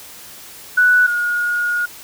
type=tone pair in turn; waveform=sine; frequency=1480 / 1437.9 Hz; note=F#6 / F#6; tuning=0 / -50 cents; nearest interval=unison; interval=50 cents; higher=first; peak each=-9 / -16 dBFS; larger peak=first; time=0.77-1.07 / 1.07-1.86 s; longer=second; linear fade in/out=10 ms; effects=white hiss -38 dBFS RMS until 2.03 s